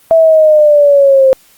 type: linear sweep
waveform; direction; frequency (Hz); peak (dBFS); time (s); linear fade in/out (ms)
sine; down; 659.3 to 523.3; -3; 0.11-1.33; 0
effects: white hiss -46 dBFS RMS until 1.57 s + Opus 32 kbps